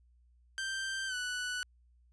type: tone with pitch glide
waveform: sawtooth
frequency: 1568 to 1482.6 Hz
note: G6 to F#6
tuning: 0 to +3 cents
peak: -31 dBFS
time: 0.58-1.63 s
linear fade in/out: 0 ms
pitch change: -97 cents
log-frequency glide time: 1.07-1.15 s
effects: added 60 Hz sine -62 dBFS peak until 2.12 s + resampled to 22050 Hz